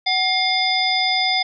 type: harmonic tone with a mistuned harmonic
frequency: 708 Hz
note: F5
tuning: 23 cents sharp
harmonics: 1 / 3 / 5 / 7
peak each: -22 / -22 / -22 / -22 dBFS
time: 0.06-1.43 s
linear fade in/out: 10 ms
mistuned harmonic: 1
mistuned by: +96 cents
effects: none